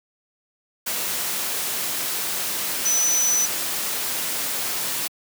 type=tone in noise; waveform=sine; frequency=5990 Hz; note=F#8; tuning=20 cents sharp; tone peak=-18 dBFS; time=2.85-3.46 s; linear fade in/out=10 ms; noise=white; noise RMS=-26 dBFS; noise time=0.86-5.08 s; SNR=+5 dB; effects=high-pass 150 Hz 12 dB/octave